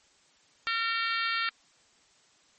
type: harmonic tone with a mistuned harmonic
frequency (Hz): 456.7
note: A#4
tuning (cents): -36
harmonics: 3 / 4 / 5 / 6 / 7 / 8 / 9 / 10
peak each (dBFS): -31 / -33 / -35 / -37 / -38 / -39 / -40 / -41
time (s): 0.67-1.49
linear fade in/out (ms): 0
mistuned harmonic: 9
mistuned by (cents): +20
effects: white hiss -63 dBFS RMS until 2.58 s + MP3 32 kbps